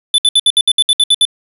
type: tone bursts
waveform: square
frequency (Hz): 3500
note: A7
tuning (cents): -10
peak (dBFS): -7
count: 11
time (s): 0.14-1.252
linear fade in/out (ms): 2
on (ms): 42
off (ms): 65
effects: resampled to 32000 Hz + 7-bit

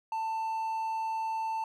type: tone with hard clipping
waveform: triangle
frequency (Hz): 890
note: A5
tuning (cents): +20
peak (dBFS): -31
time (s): 0.12-1.64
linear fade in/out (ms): 2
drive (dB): 6
effects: none

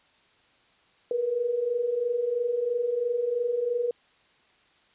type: tone pair together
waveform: sine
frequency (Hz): 462.1 / 485.1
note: A#4 / B4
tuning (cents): -15 / -31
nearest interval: minor second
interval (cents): 84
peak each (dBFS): -31 / -25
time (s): 1.11-3.91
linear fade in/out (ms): 2
effects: white hiss -62 dBFS RMS until 4.94 s + resampled to 8000 Hz

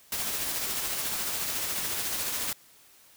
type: noise with tremolo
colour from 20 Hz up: white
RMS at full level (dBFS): -30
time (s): 0.12-2.53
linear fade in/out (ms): 2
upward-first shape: sine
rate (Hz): 14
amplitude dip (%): 30
effects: white hiss -57 dBFS RMS until 3.16 s

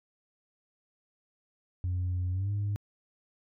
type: tone with pitch glide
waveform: sine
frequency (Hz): 90.4 to 102.06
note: F#2 to G#2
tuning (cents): -40 to -30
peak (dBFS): -26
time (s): 1.84-2.76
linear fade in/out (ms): 0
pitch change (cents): +210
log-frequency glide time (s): 2.31-2.51
effects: tanh soft clip ceiling -26 dBFS

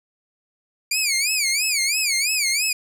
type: tone with vibrato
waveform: 15% pulse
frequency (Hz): 2339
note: D7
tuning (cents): -8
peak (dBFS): -12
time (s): 0.91-2.73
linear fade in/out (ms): 5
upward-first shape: sine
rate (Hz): 3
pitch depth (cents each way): 180
effects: none

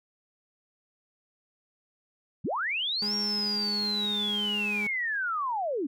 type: linear two-way sweep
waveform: sine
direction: up then down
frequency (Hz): 97 to 5588 to 252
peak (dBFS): -27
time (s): 2.44-5.87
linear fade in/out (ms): 10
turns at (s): 3.15
type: tone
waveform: 35% pulse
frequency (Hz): 207.2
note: G#3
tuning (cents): -4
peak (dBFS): -32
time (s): 3.02-4.87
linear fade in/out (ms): 2
effects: none

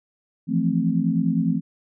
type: chord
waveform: sine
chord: F major seventh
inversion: third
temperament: equal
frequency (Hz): 164.81 / 174.61 / 220 / 261.6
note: E3 / F3 / A3 / C4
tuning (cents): 0 / 0 / 0 / 0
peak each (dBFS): -24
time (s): 0.47-1.61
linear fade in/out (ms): 50
effects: none

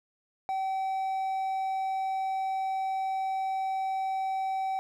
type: tone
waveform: triangle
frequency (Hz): 767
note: G5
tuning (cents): -38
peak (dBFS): -26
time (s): 0.49-4.79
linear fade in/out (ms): 0
effects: none

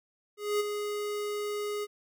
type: tone with ADSR envelope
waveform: square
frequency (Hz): 415.3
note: G#4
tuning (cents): 0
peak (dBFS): -25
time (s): 0.37-1.87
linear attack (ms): 230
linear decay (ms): 20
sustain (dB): -7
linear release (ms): 37
effects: none

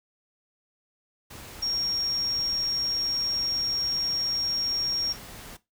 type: tone in noise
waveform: sine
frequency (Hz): 5570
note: F8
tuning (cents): -5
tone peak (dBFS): -25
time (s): 1.62-5.13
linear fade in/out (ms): 10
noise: pink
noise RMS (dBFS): -43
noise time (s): 1.3-5.57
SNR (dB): +15
effects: noise-tail reverb RT60 0.2 s tail -17 dB re dry

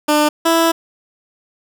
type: tone pair in turn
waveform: 15% pulse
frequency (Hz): 299.3 / 330.4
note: D4 / E4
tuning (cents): +33 / +4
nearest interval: major second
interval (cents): 171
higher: second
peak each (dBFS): -5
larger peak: neither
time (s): 0.08-0.29 / 0.45-0.72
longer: second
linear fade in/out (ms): 10
effects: none

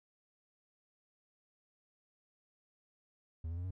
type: tone with pitch steps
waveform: triangle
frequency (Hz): 81 / 84.73 / 88.64 / 92.72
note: E2 / E2 / F2 / F#2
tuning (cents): -30 / +48 / +26 / +4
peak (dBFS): -35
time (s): 3.44-3.708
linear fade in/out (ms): 5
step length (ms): 67
effects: none

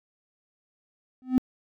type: tone with exponential growth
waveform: triangle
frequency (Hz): 255.9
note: C4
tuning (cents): -38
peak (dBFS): -10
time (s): 1.22-1.38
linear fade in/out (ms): 0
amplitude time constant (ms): 33
effects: tanh soft clip ceiling -12 dBFS

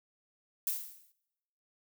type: noise with exponential decay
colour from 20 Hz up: violet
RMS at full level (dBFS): -30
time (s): 0.67-1.12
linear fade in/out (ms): 1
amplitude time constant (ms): 97
effects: noise-tail reverb RT60 1.0 s tail -25 dB re dry

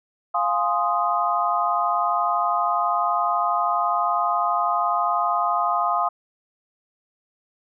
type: chord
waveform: sine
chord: F minor seventh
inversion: none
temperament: equal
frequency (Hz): 698.5 / 830.6 / 1046.5 / 1244.5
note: F5 / Ab5 / C6 / Eb6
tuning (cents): 0 / 0 / 0 / 0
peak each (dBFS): -24 / -27 / -25 / -23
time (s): 0.34-6.09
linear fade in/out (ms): 10
effects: none

